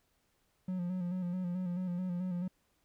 triangle tone with vibrato, 180 Hz, F#3, 47 cents flat, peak -31 dBFS, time 0.68-2.48 s, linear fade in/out 5 ms, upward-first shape square, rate 4.6 Hz, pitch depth 42 cents each way, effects pink hiss -75 dBFS RMS until 2.84 s

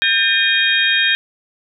sine tone cluster, 1594 / 1804 / 2460 / 3225 / 3725 Hz, G6 / A6 / D#7 / G7 / A#7, +28 / +43 / -20 / +48 / -2 cents, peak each -19 dBFS, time 0.02-1.15 s, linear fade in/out 0 ms, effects none

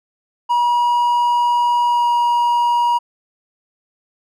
triangle tone with pitch glide, 961 to 955.5 Hz, B5 to A#5, -48 to +43 cents, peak -11 dBFS, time 0.49-2.99 s, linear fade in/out 20 ms, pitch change -9 cents, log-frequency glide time 1.86-2.09 s, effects none

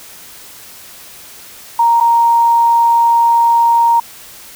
sine tone with dropouts, 932.3 Hz, A#5, in tune, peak -7 dBFS, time 1.79-4 s, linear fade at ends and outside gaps 5 ms, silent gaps 2.002-2.008 s, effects white hiss -36 dBFS RMS until 4.55 s

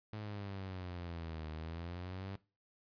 sawtooth exponential two-way sweep, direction down then up, 108 to 77.3 to 99 Hz, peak -38 dBFS, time 0.13-2.36 s, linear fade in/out 0 ms, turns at 1.5 s, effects noise-tail reverb RT60 0.3 s tail -19 dB re dry + resampled to 11025 Hz

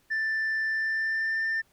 sine tone with pitch glide, 1769 to 1792.7 Hz, A6 to A6, +9 to +32 cents, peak -23 dBFS, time 0.1-1.62 s, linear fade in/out 20 ms, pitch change +23 cents, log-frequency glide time 0.66-1.46 s, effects tanh soft clip ceiling -24 dBFS + pink hiss -66 dBFS RMS until 1.72 s

